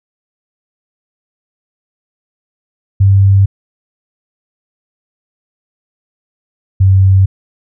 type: tone pair in turn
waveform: sine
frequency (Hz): 98 / 95.71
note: G2 / G2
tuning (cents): 0 / -41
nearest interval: unison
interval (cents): 41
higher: first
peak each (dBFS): -4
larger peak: neither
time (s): 3-3.46 / 6.8-7.26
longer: neither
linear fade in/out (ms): 10
effects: none